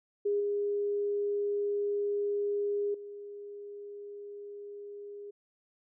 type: tone with level steps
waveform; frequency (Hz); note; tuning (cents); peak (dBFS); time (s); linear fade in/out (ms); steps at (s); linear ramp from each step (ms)
sine; 408.4; G#4; -29; -26 / -28 / -41; 0.25-5.31; 10; 0.4 / 2.94; 5
effects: none